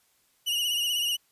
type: tone with vibrato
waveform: 40% pulse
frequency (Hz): 2900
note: F#7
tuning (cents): -35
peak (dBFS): -24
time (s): 0.46-1.17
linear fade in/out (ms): 20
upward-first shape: triangle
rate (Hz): 16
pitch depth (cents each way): 68
effects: white hiss -67 dBFS RMS until 1.31 s + resampled to 32000 Hz